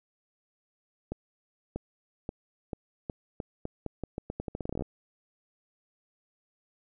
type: accelerating click train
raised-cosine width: 2 ms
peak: -20 dBFS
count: 23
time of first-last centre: 1.12-4.822 s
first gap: 640 ms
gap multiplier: 0.83
effects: none